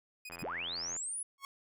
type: tone bursts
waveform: sawtooth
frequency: 2489 Hz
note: D#7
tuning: in tune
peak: -40 dBFS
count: 3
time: 0.25-0.428 s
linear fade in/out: 5 ms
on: 42 ms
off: 26 ms
type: click train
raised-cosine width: 0.5 ms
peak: -32 dBFS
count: 58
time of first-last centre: 0.3-0.964 s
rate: 85.8 Hz
type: linear sweep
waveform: sine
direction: up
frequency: 63.3 to 10400 Hz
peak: -36 dBFS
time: 0.42-1.23 s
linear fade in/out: 5 ms
type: tone with exponential growth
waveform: sawtooth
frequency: 1100 Hz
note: C#6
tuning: 14 cents flat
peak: -34 dBFS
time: 1.38-1.45 s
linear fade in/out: 1 ms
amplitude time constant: 15 ms
effects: none